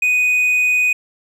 triangle tone, 2489 Hz, D#7, in tune, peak -11 dBFS, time 0.02-0.93 s, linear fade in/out 5 ms, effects none

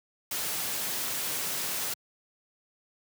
white noise, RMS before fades -32 dBFS, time 0.31-1.94 s, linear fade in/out 5 ms, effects high-pass 100 Hz 12 dB/octave

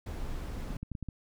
brown noise, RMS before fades -37 dBFS, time 0.06-0.77 s, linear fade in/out 5 ms
clicks, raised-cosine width 5 ms, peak -25 dBFS, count 7, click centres 0.706 / 0.765 / 0.83 / 0.917 / 0.952 / 1.027 / 1.087 s
effects none

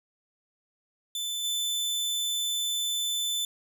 sawtooth tone with level steps, 3520 Hz, A7, in tune, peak -27 / -24 dBFS, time 1.15-3.45 s, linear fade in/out 2 ms, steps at 1.43 s, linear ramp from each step 20 ms, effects none

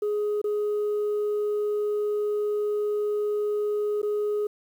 sine tone with dropouts, 417.5 Hz, G#4, 9 cents sharp, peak -21 dBFS, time 0.02-4.47 s, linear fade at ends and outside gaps 5 ms, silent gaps 0.416-0.441 / 4.018-4.029 s, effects tanh soft clip ceiling -22 dBFS + 9-bit

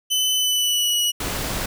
sawtooth tone with pitch glide, 3022 to 2922 Hz, F#7 to F#7, +36 to -22 cents, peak -15 dBFS, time 0.1-1.12 s, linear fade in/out 20 ms, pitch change -58 cents, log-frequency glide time 0.35-0.98 s
pink noise, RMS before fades -26 dBFS, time 1.2-1.66 s, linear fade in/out 5 ms
effects none

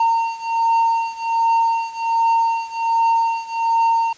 triangle beating tone pair, 915 / 916.3 Hz, A#5 / A#5, -32 / -30 cents, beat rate 1.3 Hz, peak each -16 / -18 dBFS, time 0-4.13 s, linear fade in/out 5 ms, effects white hiss -46 dBFS RMS until 4.17 s + resampled to 16000 Hz

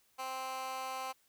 15% pulse tone with high-pass filter, 261.6 Hz, C4, in tune, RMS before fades -40 dBFS, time 0.18-1.13 s, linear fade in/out 20 ms, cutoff 870 Hz, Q 1.5, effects white hiss -71 dBFS RMS until 1.28 s

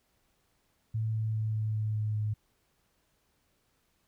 sine tone with pitch steps, 110.6 / 109.9 / 109.2 / 108.51 / 107.82 / 107.14 / 106.46 Hz, A2 / A2 / A2 / A2 / A2 / A2 / G#2, +9 / -2 / -13 / -24 / -35 / -46 / +43 cents, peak -28 dBFS, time 0.94-2.34 s, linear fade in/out 10 ms, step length 200 ms, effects pink hiss -73 dBFS RMS until 4.07 s

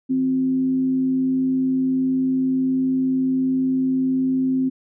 sine tone with frequency modulation, 261 Hz, C4, 4 cents flat, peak -17 dBFS, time 0.09-4.7 s, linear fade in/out 20 ms, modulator 98.6 Hz, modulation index 0.2, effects none

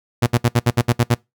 sawtooth tone bursts, 120 Hz, B2, 49 cents flat, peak -8 dBFS, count 9, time 0.22-1.147 s, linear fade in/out 10 ms, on 47 ms, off 63 ms, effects noise-tail reverb RT60 0.2 s tail -24 dB re dry

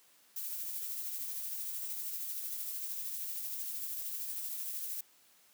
violet noise with tremolo, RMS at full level -38 dBFS, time 0.36-5.01 s, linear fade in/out 5 ms, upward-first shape triangle, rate 13 Hz, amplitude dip 35%, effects white hiss -65 dBFS RMS until 5.53 s + high-pass 150 Hz 12 dB/octave

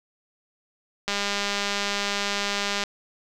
click train, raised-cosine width 0.2 ms, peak -9 dBFS, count 356, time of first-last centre 1.08-2.837 s, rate 202 Hz, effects none

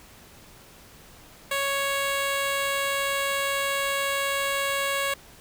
10% pulse tone, 554.4 Hz, C#5, in tune, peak -16 dBFS, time 1.51-5.14 s, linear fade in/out 5 ms, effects pink hiss -50 dBFS RMS until 5.4 s

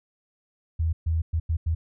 sine tone bursts at uneven times, 81.3 Hz, E2, 23 cents flat, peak -21 dBFS, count 5, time 0.79-0.93 / 1.06-1.22 / 1.33-1.4 / 1.49-1.57 / 1.66-1.75 s, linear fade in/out 10 ms, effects none

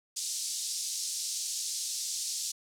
pink band-pass noise, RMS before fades -35 dBFS, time 0.16-2.52 s, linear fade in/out 10 ms, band 4700 to 9100 Hz, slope 24 dB/octave, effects none

